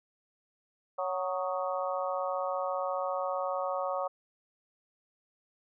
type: harmonic tone with a mistuned harmonic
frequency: 185.2 Hz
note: F#3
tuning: 2 cents sharp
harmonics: 3 / 4 / 5 / 6 / 7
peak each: -33 / -36 / -40 / -37 / -39 dBFS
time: 0.98-4.08 s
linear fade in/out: 10 ms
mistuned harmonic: 7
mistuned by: -64 cents
effects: none